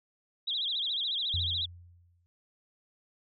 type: tone with vibrato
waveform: sine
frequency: 3557 Hz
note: A7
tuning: 18 cents sharp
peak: -29 dBFS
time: 0.47-1.66 s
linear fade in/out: 10 ms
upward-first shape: sine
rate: 14 Hz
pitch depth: 190 cents each way
type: tone with exponential decay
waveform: sine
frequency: 87.31 Hz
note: F2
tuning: in tune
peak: -29 dBFS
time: 1.34-2.26 s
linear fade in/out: 0 ms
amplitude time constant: 200 ms
effects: none